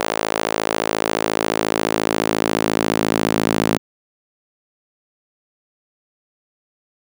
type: tone with high-pass filter sweep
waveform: sawtooth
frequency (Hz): 54.3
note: A1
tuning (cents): -22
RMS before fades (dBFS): -20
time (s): 0-3.78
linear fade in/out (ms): 0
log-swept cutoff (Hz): 530 to 230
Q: 1.2
effects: none